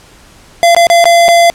square tone with dropouts, 684 Hz, F5, 36 cents flat, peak -4 dBFS, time 0.63-1.5 s, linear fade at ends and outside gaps 0 ms, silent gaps 0.748-0.765 / 0.869-0.9 / 1.042-1.055 / 1.282-1.287 s, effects pink hiss -40 dBFS RMS until 1.54 s + low-pass 10000 Hz 12 dB/octave

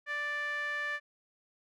sawtooth tone with band-pass filter, 587.3 Hz, D5, in tune, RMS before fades -35 dBFS, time 0.06-1 s, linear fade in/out 50 ms, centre 1800 Hz, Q 4.7, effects none

